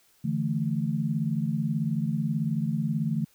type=chord; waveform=sine; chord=D suspended second; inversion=none; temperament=just; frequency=146.83 / 165.19 / 220.2 Hz; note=D3 / E3 / A3; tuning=0 / +4 / +2 cents; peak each=-29 dBFS; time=0.24-3.25 s; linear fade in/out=10 ms; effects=white hiss -63 dBFS RMS until 3.34 s